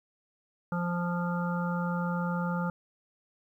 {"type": "harmonic tone", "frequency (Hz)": 174.61, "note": "F3", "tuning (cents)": 0, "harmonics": [1, 3, 5, 7, 8], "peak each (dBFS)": [-29, -38, -38, -39, -39], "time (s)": [0.72, 2.7], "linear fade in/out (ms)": 2, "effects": ["11-bit"]}